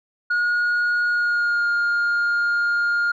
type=tone with pitch glide; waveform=sine; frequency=1441 to 1413 Hz; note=F#6 to F6; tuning=-46 to +20 cents; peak=-15 dBFS; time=0.3-3.12 s; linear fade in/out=10 ms; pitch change=-34 cents; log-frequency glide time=1.09-1.68 s; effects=tanh soft clip ceiling -17 dBFS